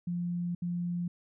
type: tone bursts at uneven times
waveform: sine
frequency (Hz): 174.61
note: F3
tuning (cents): 0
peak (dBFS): -30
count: 2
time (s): 0.07-0.55 / 0.62-1.08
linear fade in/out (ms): 5
effects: none